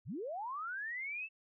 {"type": "linear sweep", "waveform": "sine", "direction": "up", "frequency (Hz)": [76.4, 2678], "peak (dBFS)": -38, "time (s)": [0.05, 1.29], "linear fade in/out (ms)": 50, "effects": []}